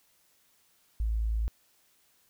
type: tone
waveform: sine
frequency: 55 Hz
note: A1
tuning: in tune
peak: -26 dBFS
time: 1-1.48 s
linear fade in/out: 0 ms
effects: white hiss -67 dBFS RMS until 2.29 s